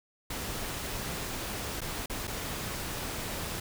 pink noise with dropouts, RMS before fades -36 dBFS, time 0.3-3.6 s, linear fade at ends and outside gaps 5 ms, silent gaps 1.807-1.815 / 2.06-2.097 / 2.272-2.276 s, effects none

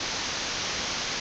white low-pass noise, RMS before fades -31 dBFS, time 0-1.2 s, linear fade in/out 5 ms, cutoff 6500 Hz, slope 96 dB/octave, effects none

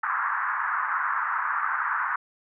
pink band-pass noise, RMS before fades -27 dBFS, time 0.03-2.16 s, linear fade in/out 5 ms, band 990 to 1700 Hz, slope 48 dB/octave, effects none

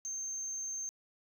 sine tone, 6330 Hz, G8, 16 cents sharp, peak -34 dBFS, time 0.05-0.89 s, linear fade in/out 0 ms, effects tanh soft clip ceiling -35 dBFS + 12-bit

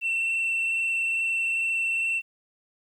sine tone with frequency modulation, 2694 Hz, E7, 37 cents sharp, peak -21 dBFS, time 0.01-2.22 s, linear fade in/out 50 ms, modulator 22.3 Hz, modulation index 1.4, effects tanh soft clip ceiling -22 dBFS + 10-bit

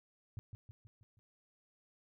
sine tone with echo, 107.2 Hz, A2, 45 cents flat, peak -39 dBFS, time 0.37-0.39 s, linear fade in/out 0 ms, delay 160 ms, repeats 5, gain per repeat -5 dB, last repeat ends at 1.19 s, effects none

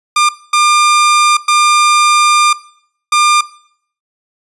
sawtooth tone bursts at uneven times, 1200 Hz, D6, 37 cents sharp, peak -4 dBFS, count 4, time 0.16-0.29 / 0.53-1.37 / 1.48-2.53 / 3.12-3.41 s, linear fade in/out 5 ms, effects noise-tail reverb RT60 0.6 s tail -18 dB re dry + resampled to 24000 Hz

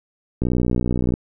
click train, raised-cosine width 3 ms, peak -8 dBFS, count 45, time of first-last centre 0.42-1.139 s, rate 61.2 Hz, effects none

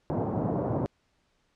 pink band-pass noise, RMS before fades -29 dBFS, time 0.1-0.86 s, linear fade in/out 0 ms, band 100 to 800 Hz, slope 24 dB/octave, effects pink hiss -71 dBFS RMS until 1.55 s + low-pass 6000 Hz 12 dB/octave

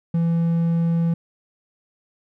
triangle tone, 167.4 Hz, E3, 27 cents sharp, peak -15 dBFS, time 0.14-1.14 s, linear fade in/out 5 ms, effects none

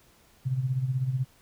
sine tone with tremolo, 129.9 Hz, C3, 12 cents flat, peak -22 dBFS, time 0.45-1.25 s, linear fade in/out 20 ms, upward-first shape sine, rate 16 Hz, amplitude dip 65%, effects pink hiss -60 dBFS RMS until 1.41 s

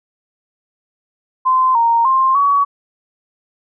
sine tone with pitch steps, 1034 / 928 / 1055 / 1129 Hz, C6 / A#5 / C6 / C#6, -21 / -8 / +14 / +31 cents, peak -10 dBFS, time 1.45-2.65 s, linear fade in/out 20 ms, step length 300 ms, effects none

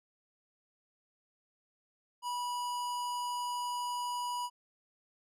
square tone with notch filter, 976 Hz, B5, 21 cents flat, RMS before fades -36 dBFS, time 2.22-4.5 s, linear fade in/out 50 ms, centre 2200 Hz, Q 2, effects low-pass 12000 Hz 12 dB/octave

